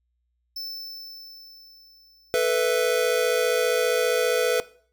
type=tone with exponential decay; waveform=square; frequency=5290 Hz; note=E8; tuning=5 cents sharp; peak=-31 dBFS; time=0.56-3.28 s; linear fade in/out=5 ms; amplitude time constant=590 ms
type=chord; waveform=square; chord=A suspended second; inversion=none; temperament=just; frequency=440 / 495 / 660 Hz; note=A4 / B4 / E5; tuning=0 / +4 / +2 cents; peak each=-26 / -22 / -28 dBFS; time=2.34-4.6 s; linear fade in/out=0 ms
effects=noise-tail reverb RT60 0.5 s tail -19 dB re dry + added 60 Hz sine -70 dBFS peak until 4.92 s